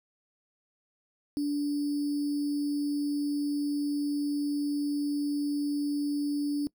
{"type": "tone with sample-and-hold", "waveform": "sine", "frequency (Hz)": 290, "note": "D4", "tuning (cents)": -22, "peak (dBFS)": -26, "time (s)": [1.37, 6.67], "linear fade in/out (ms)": 0, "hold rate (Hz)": 4900, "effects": ["noise-tail reverb RT60 0.1 s tail -22 dB re dry"]}